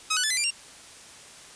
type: tone with pitch steps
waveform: 10% pulse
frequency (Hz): 1272 / 1486.7 / 1737.6 / 2031 / 2374 / 2774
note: D#6 / F#6 / A6 / B6 / D7 / F7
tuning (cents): +38 / +8 / -22 / +48 / +18 / -12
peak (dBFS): -14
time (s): 0.1-0.508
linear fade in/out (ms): 10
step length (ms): 68
effects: white hiss -47 dBFS RMS until 1.55 s + resampled to 22050 Hz